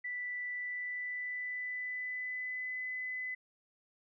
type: tone with pitch glide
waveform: sine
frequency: 1975.5 to 2012 Hz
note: B6 to B6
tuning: 0 to +32 cents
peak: -36 dBFS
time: 0.04-3.35 s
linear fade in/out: 10 ms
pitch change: +32 cents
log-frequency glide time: 0.5-2.79 s
effects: none